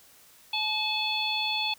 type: harmonic tone with a mistuned harmonic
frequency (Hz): 861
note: A5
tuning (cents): -38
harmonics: 1 / 3 / 4 / 5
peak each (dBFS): -33 / -31 / -30 / -33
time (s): 0.53-1.74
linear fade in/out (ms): 5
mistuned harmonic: 5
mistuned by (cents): +23
effects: white hiss -56 dBFS RMS until 1.78 s